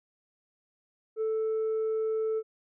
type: tone with tanh clipping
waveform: sine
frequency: 440 Hz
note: A4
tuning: in tune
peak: -27 dBFS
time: 1.16-2.43 s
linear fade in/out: 50 ms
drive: 1 dB
effects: none